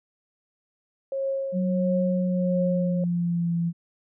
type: tone with tremolo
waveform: sine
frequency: 542 Hz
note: C#5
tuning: 39 cents flat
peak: -23 dBFS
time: 1.12-3.04 s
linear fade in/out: 2 ms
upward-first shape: triangle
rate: 1.5 Hz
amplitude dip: 65%
type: tone with pitch glide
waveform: sine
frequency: 185 to 169.65 Hz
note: F#3 to F3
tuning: 0 to -50 cents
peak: -22 dBFS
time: 1.52-3.73 s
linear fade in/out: 50 ms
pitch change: -150 cents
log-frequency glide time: 2.02-3.55 s
effects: none